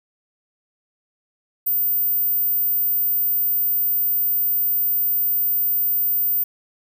sine tone, 14680 Hz, A#9, 28 cents flat, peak -17 dBFS, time 1.66-6.44 s, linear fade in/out 10 ms, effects none

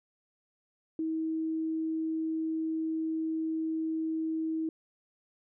sine tone, 320 Hz, D#4, 49 cents sharp, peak -29 dBFS, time 0.99-4.69 s, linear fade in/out 2 ms, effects none

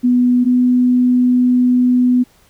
sine tone pair in turn, 246.9 / 248.8 Hz, B3 / B3, 0 / +13 cents, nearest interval unison, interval 13 cents, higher second, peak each -9 dBFS, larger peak neither, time 0.03-0.45 / 0.45-2.24 s, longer second, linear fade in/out 20 ms, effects pink hiss -52 dBFS RMS until 2.49 s

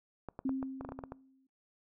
clicks, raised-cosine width 1 ms, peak -27 dBFS, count 11, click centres 0.287 / 0.391 / 0.493 / 0.628 / 0.81 / 0.849 / 0.89 / 0.921 / 0.99 / 1.038 / 1.121 s
sine tone with exponential decay, 265.3 Hz, C4, 24 cents sharp, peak -29 dBFS, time 0.45-1.47 s, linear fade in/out 5 ms, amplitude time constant 220 ms
effects noise-tail reverb RT60 0.4 s tail -25 dB re dry

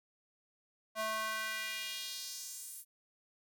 square tone with high-pass filter sweep, 218.5 Hz, A3, 12 cents flat, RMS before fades -40 dBFS, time 0.95-2.85 s, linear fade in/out 50 ms, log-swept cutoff 760 to 11000 Hz, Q 1.8, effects none

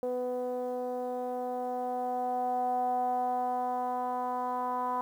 10% pulse tone with low-pass filter sweep, 249.4 Hz, B3, 17 cents sharp, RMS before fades -32 dBFS, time 0.03-5.01 s, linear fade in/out 0 ms, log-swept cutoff 550 to 950 Hz, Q 6.3, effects 10-bit

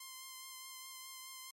5% pulse tone with vibrato, 1046.5 Hz, C6, in tune, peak -36 dBFS, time 0-1.51 s, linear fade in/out 5 ms, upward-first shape triangle, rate 4.8 Hz, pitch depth 22 cents each way, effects MP3 64 kbps

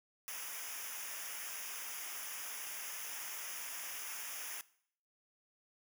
white noise with comb filter, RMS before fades -44 dBFS, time 0.28-4.61 s, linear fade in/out 0 ms, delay 0.24 ms, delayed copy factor -1, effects noise-tail reverb RT60 0.6 s tail -19 dB re dry

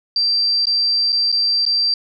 sine tone with dropouts, 4699 Hz, D8, in tune, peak -14 dBFS, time 0.16-1.94 s, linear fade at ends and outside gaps 2 ms, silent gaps 0.655-0.669 / 1.122-1.127 / 1.318-1.325 / 1.653-1.663 s, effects none

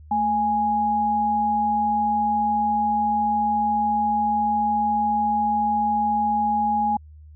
sine tone pair together, 219.8 / 829.9 Hz, A3 / G#5, -2 / -1 cents, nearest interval octave + major seventh, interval 2301 cents, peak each -27 / -19 dBFS, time 0.11-6.97 s, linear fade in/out 5 ms, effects added 76 Hz sine -42 dBFS peak until 7.35 s

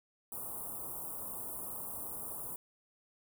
white band-stop noise, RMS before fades -42 dBFS, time 0.32-2.56 s, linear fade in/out 2 ms, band 1200 to 9000 Hz, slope 48 dB/octave, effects none

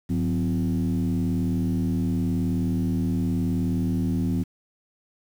sine tone with frequency modulation, 178.2 Hz, F3, 35 cents sharp, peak -20 dBFS, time 0.09-4.44 s, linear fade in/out 20 ms, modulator 79.1 Hz, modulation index 1.3, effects tanh soft clip ceiling -18 dBFS + 8-bit

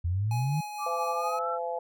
sine exponential sweep, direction up, 82.41 to 159.7 Hz, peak -25 dBFS, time 0.04-0.61 s, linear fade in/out 10 ms
square tone with tremolo, 838 Hz, G#5, 15 cents sharp, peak -34 dBFS, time 0.31-1.39 s, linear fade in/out 2 ms, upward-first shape sine, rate 4.4 Hz, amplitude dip 35%
sine tone with pitch glide, 1171 to 1337.4 Hz, D6 to E6, -5 to +25 cents, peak -31 dBFS, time 0.78-1.59 s, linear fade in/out 50 ms, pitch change +230 cents, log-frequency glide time 1.13-1.48 s
harmonic tone, 170 Hz, F3, 46 cents flat, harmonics 3 / 4 / 5, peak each -33 / -34 / -35 dBFS, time 0.86-1.79 s, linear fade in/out 5 ms
effects none

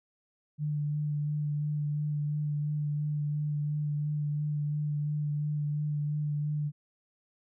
sine tone with vibrato, 148.5 Hz, D3, 20 cents sharp, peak -28 dBFS, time 0.58-6.72 s, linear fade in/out 50 ms, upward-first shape sine, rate 2.9 Hz, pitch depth 16 cents each way, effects none

